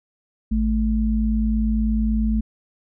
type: tone pair together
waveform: sine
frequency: 54.5 / 218 Hz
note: A1 / A3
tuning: -16 / -16 cents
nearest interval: 2 octaves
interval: 2400 cents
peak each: -20 dBFS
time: 0.51-2.41 s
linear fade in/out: 10 ms
effects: none